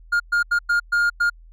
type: tone bursts at uneven times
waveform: triangle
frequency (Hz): 1415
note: F6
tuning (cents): +22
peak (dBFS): -14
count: 6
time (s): 0.12-0.2 / 0.32-0.43 / 0.51-0.59 / 0.69-0.8 / 0.92-1.1 / 1.2-1.3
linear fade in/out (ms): 10
effects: added 41 Hz sine -43 dBFS peak until 1.52 s